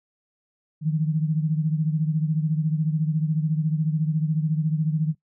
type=beating tone pair; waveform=sine; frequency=154.1 / 168.1 Hz; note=D#3 / E3; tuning=-16 / +34 cents; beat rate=14 Hz; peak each=-21 / -27 dBFS; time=0.81-5.15 s; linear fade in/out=50 ms; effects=noise-tail reverb RT60 0.1 s tail -18 dB re dry